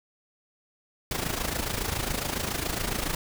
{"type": "noise with amplitude modulation", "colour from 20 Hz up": "pink", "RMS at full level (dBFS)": -27, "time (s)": [1.11, 3.15], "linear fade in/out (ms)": 2, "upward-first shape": "sine", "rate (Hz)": 27.2, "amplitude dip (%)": 70, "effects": []}